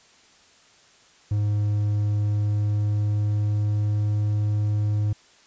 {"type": "tone with pitch glide", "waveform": "triangle", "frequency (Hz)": [103.9, 104.74], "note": ["G#2", "G#2"], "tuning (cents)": [1, 15], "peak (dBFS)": -18, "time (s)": [1.31, 5.13], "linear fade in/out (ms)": 5, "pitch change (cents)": 14, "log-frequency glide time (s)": [2.03, 4.44], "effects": ["white hiss -55 dBFS RMS until 5.46 s", "resampled to 16000 Hz"]}